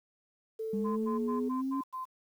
sine tone with pitch glide, 442.5 to 419.6 Hz, A4 to G#4, +10 to +18 cents, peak -33 dBFS, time 0.59-1.49 s, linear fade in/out 10 ms, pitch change -92 cents, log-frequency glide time 0.93-1.33 s
sine linear sweep, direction up, 200.3 to 276.7 Hz, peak -30 dBFS, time 0.73-1.81 s, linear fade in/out 5 ms
sine tone bursts, 1033 Hz, C6, 22 cents flat, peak -35 dBFS, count 6, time 0.84-2.055 s, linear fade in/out 20 ms, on 130 ms, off 87 ms
effects tanh soft clip ceiling -21 dBFS + 10-bit

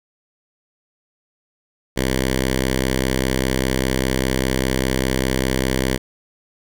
5% pulse tone with notch filter, 65 Hz, C2, 11 cents flat, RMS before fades -20 dBFS, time 1.96-5.98 s, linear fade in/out 20 ms, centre 750 Hz, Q 1.4, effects none

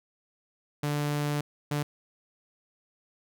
sawtooth tone bursts at uneven times, 146.83 Hz, D3, in tune, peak -23 dBFS, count 2, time 0.83-1.41 / 1.71-1.83 s, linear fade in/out 5 ms, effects none

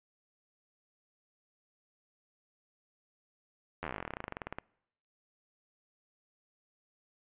slowing click train, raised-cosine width 0.5 ms, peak -22 dBFS, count 27, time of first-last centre 3.83-4.585 s, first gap 11 ms, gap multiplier 1.07, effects noise-tail reverb RT60 0.8 s tail -26 dB re dry + resampled to 8000 Hz

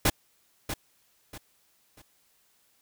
pink noise with echo, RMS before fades -22 dBFS, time 0.05-0.1 s, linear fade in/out 5 ms, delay 640 ms, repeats 3, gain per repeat -10 dB, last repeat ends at 2.02 s, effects white hiss -67 dBFS RMS until 2.81 s

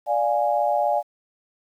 sine chord, D diminished, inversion none, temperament equal with one note detuned, 587.3 / 703.3 / 830.6 Hz, D5 / F5 / Ab5, 0 / +12 / 0 cents, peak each -23 dBFS, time 0.06-1.03 s, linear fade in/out 50 ms, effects 9-bit

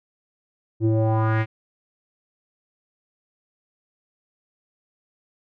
square tone with low-pass filter sweep, 110.4 Hz, A2, 6 cents sharp, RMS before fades -20 dBFS, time 0.8-1.46 s, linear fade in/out 50 ms, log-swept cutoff 300 to 2300 Hz, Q 3, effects none

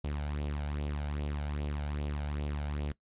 sawtooth tone with flanger, 73.2 Hz, D2, 5 cents flat, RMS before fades -35 dBFS, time 0.04-2.92 s, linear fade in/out 5 ms, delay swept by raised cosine 0.28 to 1.38 ms, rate 2.5 Hz, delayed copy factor +0.6, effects noise-tail reverb RT60 0.1 s tail -20 dB re dry + resampled to 8000 Hz

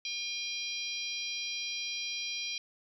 harmonic tone, 804 Hz, G5, 44 cents sharp, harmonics 3 / 4 / 5 / 6 / 7, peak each -39 / -40 / -41 / -42 / -42 dBFS, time 0.05-2.58 s, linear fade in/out 2 ms, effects 11-bit

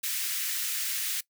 white high-pass noise, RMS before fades -31 dBFS, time 0.03-1.21 s, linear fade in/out 10 ms, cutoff 1600 Hz, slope 24 dB/octave, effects noise-tail reverb RT60 0.1 s tail -20 dB re dry

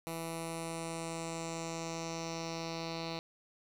10% pulse tone with low-pass filter sweep, 164.81 Hz, E3, in tune, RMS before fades -40 dBFS, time 0.07-3.19 s, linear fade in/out 0 ms, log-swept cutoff 12000 to 4300 Hz, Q 3.4, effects 10-bit

